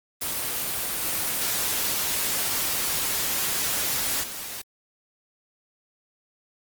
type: noise with level steps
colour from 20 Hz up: white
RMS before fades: -28 / -26 / -35 dBFS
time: 0.21-4.62 s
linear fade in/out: 10 ms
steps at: 1.01 / 4.22 s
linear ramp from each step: 20 ms
effects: Opus 24 kbps